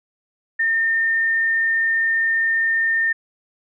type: tone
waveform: sine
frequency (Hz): 1815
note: A#6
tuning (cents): -47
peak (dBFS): -16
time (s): 0.59-3.13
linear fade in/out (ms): 10
effects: none